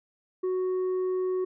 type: tone with tanh clipping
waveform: triangle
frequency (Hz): 370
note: F#4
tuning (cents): 0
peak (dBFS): -26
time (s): 0.43-1.45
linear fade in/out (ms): 10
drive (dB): 8
effects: none